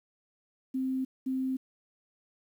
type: tone pair in turn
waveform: sine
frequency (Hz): 261.6 / 261.6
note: C4 / C4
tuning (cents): 0 / 0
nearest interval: unison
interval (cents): 0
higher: neither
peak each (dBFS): -28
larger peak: neither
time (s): 0.74-1.05 / 1.26-1.57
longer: neither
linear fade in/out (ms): 10
effects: 10-bit